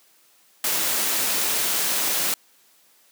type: noise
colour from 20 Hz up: white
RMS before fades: -23 dBFS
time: 0.64-2.34 s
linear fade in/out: 2 ms
effects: white hiss -58 dBFS RMS until 3.11 s + high-pass 200 Hz 12 dB/octave